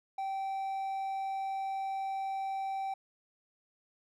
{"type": "tone", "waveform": "triangle", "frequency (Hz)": 776, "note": "G5", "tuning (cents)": -18, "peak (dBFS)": -31, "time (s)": [0.18, 2.94], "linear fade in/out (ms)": 5, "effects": []}